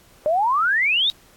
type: exponential sweep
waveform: sine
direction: up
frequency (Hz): 587 to 3813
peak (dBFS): -16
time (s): 0.26-1.1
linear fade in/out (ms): 0
effects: pink hiss -53 dBFS RMS until 1.36 s + AAC 64 kbps